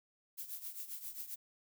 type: noise with tremolo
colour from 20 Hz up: violet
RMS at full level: -42 dBFS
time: 0.37-1.36 s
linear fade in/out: 20 ms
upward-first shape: triangle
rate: 7.5 Hz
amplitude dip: 80%
effects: none